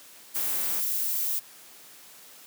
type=noise; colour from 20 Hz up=violet; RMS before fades=-28 dBFS; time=0.34-1.4 s; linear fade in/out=20 ms
type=click train; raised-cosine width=0.3 ms; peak=-26 dBFS; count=65; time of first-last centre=0.36-0.795 s; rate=147 Hz
effects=white hiss -50 dBFS RMS until 2.46 s + high-pass 150 Hz 12 dB/octave